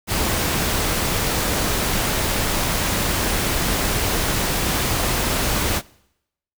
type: noise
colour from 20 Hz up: pink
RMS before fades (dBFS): -21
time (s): 0.07-5.82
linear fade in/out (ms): 50
effects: noise-tail reverb RT60 0.8 s tail -23 dB re dry